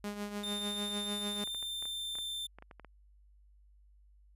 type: tone with tremolo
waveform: sawtooth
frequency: 205.7 Hz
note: G#3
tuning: 16 cents flat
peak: -31 dBFS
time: 0.04-1.44 s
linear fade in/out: 2 ms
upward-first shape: triangle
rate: 6.7 Hz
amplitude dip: 65%
type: tone with pitch glide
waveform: 45% pulse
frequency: 3611 to 3567 Hz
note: A7 to A7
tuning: +44 to +23 cents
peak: -36 dBFS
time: 0.43-2.47 s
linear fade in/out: 10 ms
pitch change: -21 cents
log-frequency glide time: 0.8-2.27 s
type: clicks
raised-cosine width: 0.5 ms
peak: -35 dBFS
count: 12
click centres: 1.475 / 1.547 / 1.627 / 1.825 / 1.855 / 2.154 / 2.186 / 2.586 / 2.624 / 2.712 / 2.797 / 2.847 s
effects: added 50 Hz sine -59 dBFS peak until 4.35 s + resampled to 32000 Hz